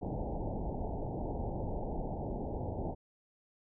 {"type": "low-pass noise", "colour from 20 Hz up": "pink", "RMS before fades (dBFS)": -37, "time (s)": [0.01, 2.95], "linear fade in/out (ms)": 20, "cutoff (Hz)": 880, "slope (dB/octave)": 96, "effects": []}